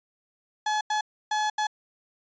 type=tone bursts at uneven times; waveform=35% pulse; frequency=851 Hz; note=G#5; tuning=42 cents sharp; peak=-22 dBFS; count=4; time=0.66-0.81 / 0.9-1.01 / 1.31-1.5 / 1.58-1.67 s; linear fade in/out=5 ms; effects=resampled to 16000 Hz